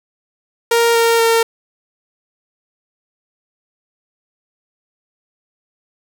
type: tone with pitch steps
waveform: sawtooth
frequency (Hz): 466.2 / 461.6 / 457.1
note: A#4 / A#4 / A#4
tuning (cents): 0 / -17 / -34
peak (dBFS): -7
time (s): 0.71-1.43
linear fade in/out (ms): 5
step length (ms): 240
effects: none